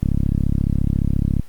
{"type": "click train", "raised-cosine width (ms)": 5, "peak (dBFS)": -6, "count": 48, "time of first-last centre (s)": [0.03, 1.396], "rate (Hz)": 34.4, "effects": ["pink hiss -51 dBFS RMS until 1.48 s", "Opus 32 kbps"]}